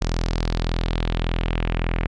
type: tone with low-pass filter sweep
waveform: sawtooth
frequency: 41.75 Hz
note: E1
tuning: 23 cents sharp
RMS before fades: -23 dBFS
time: 0.01-2.07 s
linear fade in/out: 10 ms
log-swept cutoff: 5700 to 2300 Hz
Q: 2.4
effects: none